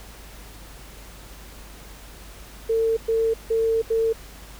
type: tone bursts at uneven times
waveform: sine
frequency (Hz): 450.9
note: A4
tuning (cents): +42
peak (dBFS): -18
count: 4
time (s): 2.69-2.97 / 3.08-3.34 / 3.5-3.82 / 3.9-4.13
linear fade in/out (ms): 10
effects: added 50 Hz sine -43 dBFS peak until 4.59 s + pink hiss -45 dBFS RMS until 4.59 s

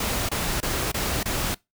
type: noise bursts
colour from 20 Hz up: pink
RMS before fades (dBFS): -26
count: 5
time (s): 0-1.546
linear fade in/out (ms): 5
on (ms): 290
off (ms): 24
effects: noise-tail reverb RT60 0.2 s tail -23 dB re dry

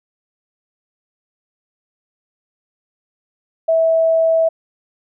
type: tone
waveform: sine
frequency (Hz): 652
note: E5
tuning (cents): -19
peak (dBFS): -11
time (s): 3.68-4.49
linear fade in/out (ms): 10
effects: none

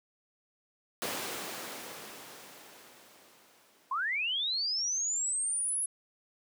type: noise with exponential decay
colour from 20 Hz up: pink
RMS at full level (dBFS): -33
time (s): 1.02-4.7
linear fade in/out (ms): 0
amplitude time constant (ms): 800
type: linear sweep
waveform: sine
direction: up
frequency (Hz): 987.8 to 10740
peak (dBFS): -29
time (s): 3.91-5.86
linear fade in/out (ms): 5
effects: high-pass 300 Hz 12 dB/octave

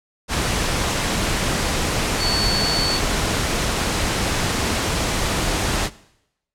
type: tone in noise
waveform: sine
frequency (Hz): 4459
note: C#8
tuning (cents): +9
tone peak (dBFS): -21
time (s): 2.18-3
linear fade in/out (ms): 50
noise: pink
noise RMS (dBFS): -21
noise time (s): 0.28-5.9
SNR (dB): -3
effects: noise-tail reverb RT60 0.8 s tail -19 dB re dry + low-pass 9000 Hz 12 dB/octave

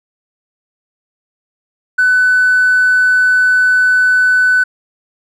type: tone with hard clipping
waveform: sine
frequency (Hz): 1500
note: F#6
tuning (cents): +23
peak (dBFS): -8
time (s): 1.98-4.64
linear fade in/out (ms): 10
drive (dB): 1
effects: none

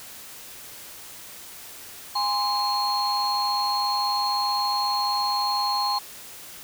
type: tone cluster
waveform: sine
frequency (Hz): 819 / 1039 / 4263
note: G#5 / C6 / C8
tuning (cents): -24 / -12 / +32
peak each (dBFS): -25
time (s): 2.15-5.99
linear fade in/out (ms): 10
effects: tanh soft clip ceiling -16 dBFS + white hiss -42 dBFS RMS until 6.63 s

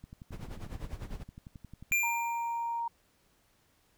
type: click train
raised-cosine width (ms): 5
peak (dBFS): -34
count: 22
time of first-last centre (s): 0.04-1.915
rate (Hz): 11.2
type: noise with tremolo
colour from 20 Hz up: brown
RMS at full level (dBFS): -38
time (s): 0.31-1.24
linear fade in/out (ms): 20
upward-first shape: sine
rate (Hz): 10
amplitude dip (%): 80
type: tone with exponential decay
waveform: square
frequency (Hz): 2386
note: D7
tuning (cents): +27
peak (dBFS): -24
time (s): 1.92-2.8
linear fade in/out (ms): 0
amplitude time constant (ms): 190
type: tone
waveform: sine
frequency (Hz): 932.3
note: A#5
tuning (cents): 0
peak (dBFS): -31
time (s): 2.03-2.88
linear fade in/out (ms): 5
effects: pink hiss -69 dBFS RMS until 3.97 s

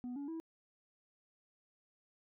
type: tone with pitch steps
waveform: sine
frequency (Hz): 246.9 / 283.6 / 325.8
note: B3 / C#4 / E4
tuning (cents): 0 / +40 / -20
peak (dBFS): -37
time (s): 0.04-0.4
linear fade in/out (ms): 0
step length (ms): 120
effects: tanh soft clip ceiling -39 dBFS

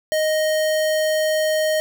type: tone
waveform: square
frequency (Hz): 622.3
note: D#5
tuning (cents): 0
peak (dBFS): -18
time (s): 0.12-1.8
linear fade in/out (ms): 0
effects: none

